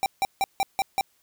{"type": "tone bursts", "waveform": "square", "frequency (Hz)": 784, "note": "G5", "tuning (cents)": 0, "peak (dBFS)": -21, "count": 6, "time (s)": [0.03, 1.01], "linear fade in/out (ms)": 0, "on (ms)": 30, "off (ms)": 160, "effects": ["white hiss -66 dBFS RMS until 1.22 s"]}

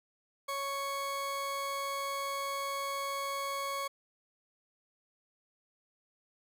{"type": "tone pair together", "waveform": "40% pulse", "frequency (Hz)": [554.4, 1108.8], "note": ["C#5", "C#6"], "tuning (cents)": [0, 0], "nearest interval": "octave", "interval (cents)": 1200, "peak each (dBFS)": [-39, -35], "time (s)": [0.48, 3.88], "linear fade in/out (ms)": 10, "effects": []}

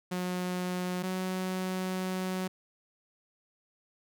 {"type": "tone pair in turn", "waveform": "sawtooth", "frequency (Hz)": [181, 185.87], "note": ["F#3", "F#3"], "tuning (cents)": [-38, 8], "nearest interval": "unison", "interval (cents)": 46, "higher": "second", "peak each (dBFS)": -27, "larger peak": "neither", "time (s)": [[0.11, 1.03], [1.03, 2.48]], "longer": "second", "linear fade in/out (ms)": 10, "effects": []}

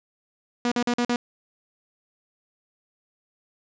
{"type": "tone bursts", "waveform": "sawtooth", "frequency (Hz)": 241.5, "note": "B3", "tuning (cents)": -39, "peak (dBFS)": -17, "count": 5, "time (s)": [0.65, 1.16], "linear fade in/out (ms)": 2, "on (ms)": 66, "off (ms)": 45, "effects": ["resampled to 16000 Hz", "8-bit"]}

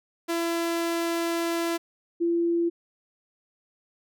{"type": "tone pair in turn", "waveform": ["sawtooth", "sine"], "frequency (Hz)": [336.5, 340], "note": ["E4", "F4"], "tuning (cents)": [36, -46], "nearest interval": "unison", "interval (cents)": 18, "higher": "second", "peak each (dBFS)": -21, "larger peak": "neither", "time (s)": [[0.28, 1.78], [2.2, 2.7]], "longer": "first", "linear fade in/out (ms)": 20, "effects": []}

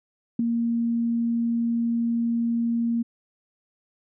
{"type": "tone with ADSR envelope", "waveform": "sine", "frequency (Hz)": 233.1, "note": "A#3", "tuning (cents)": 0, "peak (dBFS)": -16, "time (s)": [0.39, 3.03], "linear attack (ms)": 5, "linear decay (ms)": 7, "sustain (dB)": -5, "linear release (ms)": 15, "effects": []}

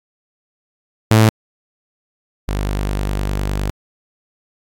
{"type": "tone pair in turn", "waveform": "sawtooth", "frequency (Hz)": [110, 49.77], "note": ["A2", "G1"], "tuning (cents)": [0, 27], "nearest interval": "octave + major second", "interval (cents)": 1373, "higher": "first", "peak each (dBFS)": [-4, -14], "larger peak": "first", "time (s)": [[1.11, 1.29], [2.48, 3.7]], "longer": "second", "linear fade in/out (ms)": 0, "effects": ["AAC 64 kbps"]}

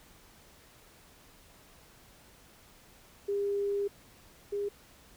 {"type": "tone pair in turn", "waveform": "sine", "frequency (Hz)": [402.8, 406.3], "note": ["G4", "G#4"], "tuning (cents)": [47, -38], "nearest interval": "unison", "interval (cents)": 15, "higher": "second", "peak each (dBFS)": [-28, -30], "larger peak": "first", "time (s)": [[3.28, 3.88], [4.52, 4.69]], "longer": "first", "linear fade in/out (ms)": 10, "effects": ["pink hiss -58 dBFS RMS until 5.16 s"]}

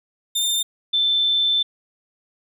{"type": "tone pair in turn", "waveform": ["sawtooth", "sine"], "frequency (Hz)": [3606, 3538], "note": ["A7", "A7"], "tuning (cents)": [42, 9], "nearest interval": "unison", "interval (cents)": 33, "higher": "first", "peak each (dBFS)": -16, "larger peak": "neither", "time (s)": [[0.35, 0.63], [0.93, 1.63]], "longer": "second", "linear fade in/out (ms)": 10, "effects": []}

